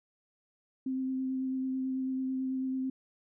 sine tone with vibrato, 261.6 Hz, C4, in tune, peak -30 dBFS, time 0.86-2.9 s, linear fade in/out 5 ms, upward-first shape sine, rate 9.1 Hz, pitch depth 12 cents each way, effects none

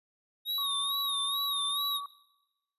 square tone with vibrato, 3737 Hz, A#7, 4 cents sharp, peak -30 dBFS, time 0.45-2.01 s, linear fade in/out 50 ms, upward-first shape sine, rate 2.3 Hz, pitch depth 82 cents each way
sine tone with pitch glide, 1124 to 1139 Hz, C#6 to C#6, +24 to +47 cents, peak -36 dBFS, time 0.58-2.06 s, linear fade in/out 2 ms, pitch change +23 cents, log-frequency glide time 1.26-1.79 s
effects noise-tail reverb RT60 1.0 s tail -20 dB re dry + resampled to 32000 Hz

